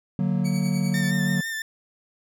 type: chord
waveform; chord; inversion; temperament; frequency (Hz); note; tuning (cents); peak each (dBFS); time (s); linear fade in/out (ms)
triangle; D augmented; none; equal; 146.83 / 185 / 233.1; D3 / F#3 / A#3; 0 / 0 / 0; -24 / -21 / -27; 0.19-1.41; 2
type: tone with tremolo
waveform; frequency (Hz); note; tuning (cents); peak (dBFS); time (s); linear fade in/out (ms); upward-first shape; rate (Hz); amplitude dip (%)
15% pulse; 2264; C#7; +36; -27; 0.44-1.12; 20; triangle; 10; 65
type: tone with vibrato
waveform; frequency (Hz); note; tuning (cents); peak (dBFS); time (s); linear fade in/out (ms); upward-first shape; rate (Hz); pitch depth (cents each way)
40% pulse; 1791; A6; +30; -27; 0.94-1.62; 2; sine; 6; 29
effects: none